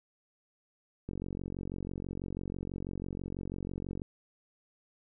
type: click train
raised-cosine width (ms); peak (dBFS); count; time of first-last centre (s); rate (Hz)
3; -25; 136; 1.09-4.018; 46.1
effects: none